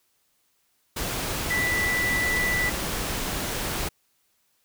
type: tone in noise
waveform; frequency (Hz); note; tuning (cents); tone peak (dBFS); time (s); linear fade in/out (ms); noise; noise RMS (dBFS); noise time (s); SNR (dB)
sine; 1975.5; B6; 0; -23; 1.5-2.7; 10; pink; -29; 0.96-3.89; +3
effects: white hiss -69 dBFS RMS until 4.64 s